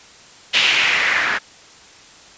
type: noise with low-pass filter sweep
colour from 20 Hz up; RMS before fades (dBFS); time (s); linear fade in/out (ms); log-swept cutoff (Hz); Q
blue; -17; 0.53-1.39; 20; 3000 to 1600; 3
effects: white hiss -44 dBFS RMS until 2.37 s + resampled to 16000 Hz